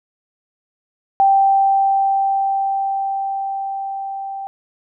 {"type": "tone with level ramp", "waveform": "sine", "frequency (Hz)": 783, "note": "G5", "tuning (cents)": -2, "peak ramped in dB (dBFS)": [-9, -25], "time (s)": [1.2, 4.47], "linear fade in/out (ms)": 0, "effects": []}